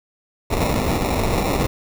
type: noise with sample-and-hold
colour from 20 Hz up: pink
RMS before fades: -20 dBFS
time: 0.5-1.67 s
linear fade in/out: 10 ms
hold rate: 1575 Hz
effects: none